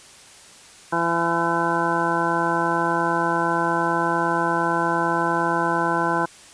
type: harmonic tone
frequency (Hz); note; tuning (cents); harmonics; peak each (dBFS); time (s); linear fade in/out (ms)
168.7; E3; +40; 1 / 2 / 3 / 4 / 5 / 6 / 8 / 9; -30 / -26 / -30 / -29 / -26 / -24 / -30 / -27; 0.92-6.26; 10
effects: white hiss -46 dBFS RMS until 6.53 s + resampled to 22050 Hz